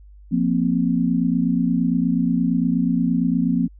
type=chord; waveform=sine; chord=F suspended fourth; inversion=none; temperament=equal; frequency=174.61 / 233.1 / 261.6 Hz; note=F3 / Bb3 / C4; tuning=0 / 0 / 0 cents; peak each=-21 dBFS; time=0.31-3.68 s; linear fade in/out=20 ms; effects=added 50 Hz sine -42 dBFS peak until 3.79 s